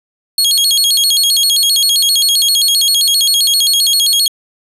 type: tone with vibrato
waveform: sawtooth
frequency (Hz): 3769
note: A#7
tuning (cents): +18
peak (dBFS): -6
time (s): 0.38-4.28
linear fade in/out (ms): 2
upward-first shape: square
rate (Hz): 7.6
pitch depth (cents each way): 240
effects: resampled to 32000 Hz + 8-bit